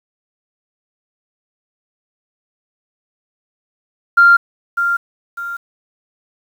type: tone with echo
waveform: sine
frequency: 1392 Hz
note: F6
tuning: 6 cents flat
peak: -4 dBFS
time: 4.17-4.37 s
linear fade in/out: 10 ms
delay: 600 ms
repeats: 2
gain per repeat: -9 dB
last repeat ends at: 5.57 s
effects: tanh soft clip ceiling 0 dBFS + 7-bit